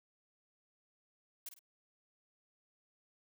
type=noise with echo; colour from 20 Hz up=blue; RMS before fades=-44 dBFS; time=1.46-1.49 s; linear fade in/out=5 ms; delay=51 ms; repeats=2; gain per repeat=-9 dB; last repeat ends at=1.592 s; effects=none